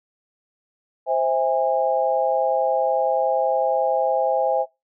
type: chord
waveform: sine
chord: C augmented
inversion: none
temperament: just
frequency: 523.3 / 654.1 / 817.6 Hz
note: C5 / E5 / G#5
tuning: 0 / -14 / -27 cents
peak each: -22 dBFS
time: 1.06-4.66 s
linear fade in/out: 50 ms
effects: noise-tail reverb RT60 0.2 s tail -21 dB re dry